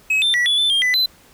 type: tone with pitch steps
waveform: triangle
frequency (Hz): 2558 / 3567 / 1944 / 3427 / 3523 / 3208 / 1998 / 4039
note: D#7 / A7 / B6 / A7 / A7 / G7 / B6 / B7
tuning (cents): +47 / +23 / -28 / -46 / +1 / +39 / +20 / +38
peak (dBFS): -13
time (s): 0.1-1.06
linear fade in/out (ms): 5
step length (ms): 120
effects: pink hiss -50 dBFS RMS until 1.33 s